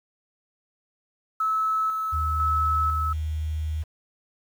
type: tone with tremolo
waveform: sine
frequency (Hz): 1300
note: E6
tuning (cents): -24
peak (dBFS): -21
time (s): 1.4-3.13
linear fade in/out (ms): 5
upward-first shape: square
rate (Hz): 1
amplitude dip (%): 35
type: tone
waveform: sine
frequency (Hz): 77.78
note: D#2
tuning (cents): 0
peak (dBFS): -25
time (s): 2.12-3.84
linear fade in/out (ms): 20
effects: 8-bit